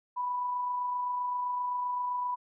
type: tone with amplitude modulation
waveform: sine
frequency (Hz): 987.8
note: B5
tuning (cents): 0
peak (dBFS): -28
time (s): 0.16-2.36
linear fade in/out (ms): 20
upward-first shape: sine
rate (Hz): 27.7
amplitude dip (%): 25
effects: none